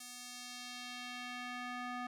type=tone with band-pass filter sweep; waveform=square; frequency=246.9 Hz; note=B3; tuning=in tune; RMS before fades=-45 dBFS; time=0-2.07 s; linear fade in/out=5 ms; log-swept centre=8200 to 1200 Hz; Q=1; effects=none